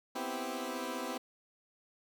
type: chord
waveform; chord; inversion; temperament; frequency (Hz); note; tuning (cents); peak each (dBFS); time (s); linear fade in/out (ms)
15% pulse; C major seventh; third; equal; 246.9 / 261.6 / 329.6 / 392; B3 / C4 / E4 / G4; 0 / 0 / 0 / 0; -36 / -34 / -36 / -37; 0.15-1.18; 10
effects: none